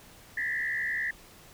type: tone with frequency modulation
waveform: sine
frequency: 1859 Hz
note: A#6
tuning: 5 cents flat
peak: -28 dBFS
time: 0.37-1.11 s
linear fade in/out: 5 ms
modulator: 71.3 Hz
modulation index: 1.9
effects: pink hiss -53 dBFS RMS until 1.53 s